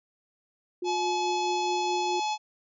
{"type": "tone with tremolo", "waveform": "sine", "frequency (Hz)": 357, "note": "F4", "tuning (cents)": 38, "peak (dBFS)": -28, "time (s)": [0.82, 2.2], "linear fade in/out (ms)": 5, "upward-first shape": "triangle", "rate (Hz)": 4.7, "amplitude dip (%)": 40}
{"type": "harmonic tone", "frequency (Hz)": 853, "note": "G#5", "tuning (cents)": 46, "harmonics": [1, 3, 4, 5, 6, 7, 8], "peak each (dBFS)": [-27, -37, -39, -41, -43, -44, -45], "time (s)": [0.84, 2.38], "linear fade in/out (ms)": 50}
{"effects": []}